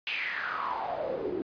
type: noise with band-pass filter sweep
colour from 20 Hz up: pink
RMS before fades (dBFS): -33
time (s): 0.07-1.42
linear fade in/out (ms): 0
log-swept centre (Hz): 2800 to 320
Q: 6.6
effects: resampled to 11025 Hz